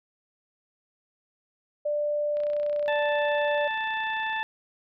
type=tone with pitch glide; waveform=sine; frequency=591 to 586.6 Hz; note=D5 to D5; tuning=+11 to -2 cents; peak=-24 dBFS; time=1.85-3.68 s; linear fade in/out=10 ms; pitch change=-13 cents; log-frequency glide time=2.33-3.26 s
type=click train; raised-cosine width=0.3 ms; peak=-30 dBFS; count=64; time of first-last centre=2.37-4.429 s; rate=30.6 Hz
type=harmonic tone; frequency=880 Hz; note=A5; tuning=in tune; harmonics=1 / 2 / 3 / 4; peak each=-30 / -30 / -36 / -39 dBFS; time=2.88-4.43 s; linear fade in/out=0 ms
effects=none